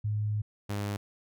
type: tone pair in turn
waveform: sine / sawtooth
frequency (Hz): 105.6 / 102.06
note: G#2 / G#2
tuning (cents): +29 / -30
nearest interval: minor second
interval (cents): 59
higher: first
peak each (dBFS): -27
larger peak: neither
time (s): 0.04-0.42 / 0.69-0.97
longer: first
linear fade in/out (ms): 10
effects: none